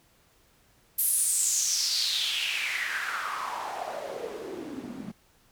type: noise with band-pass filter sweep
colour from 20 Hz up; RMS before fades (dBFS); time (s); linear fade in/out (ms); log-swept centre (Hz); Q
white; -30; 0.98-5.12; 10; 12000 to 200; 4.9
effects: pink hiss -63 dBFS RMS until 5.51 s